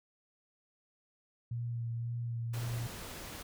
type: tone with vibrato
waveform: sine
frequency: 117.5 Hz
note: A#2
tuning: 14 cents sharp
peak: -34 dBFS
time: 1.51-2.87 s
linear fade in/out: 5 ms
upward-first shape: sine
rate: 1.9 Hz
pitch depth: 20 cents each way
type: noise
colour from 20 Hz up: pink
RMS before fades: -45 dBFS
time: 2.53-3.43 s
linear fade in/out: 10 ms
effects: none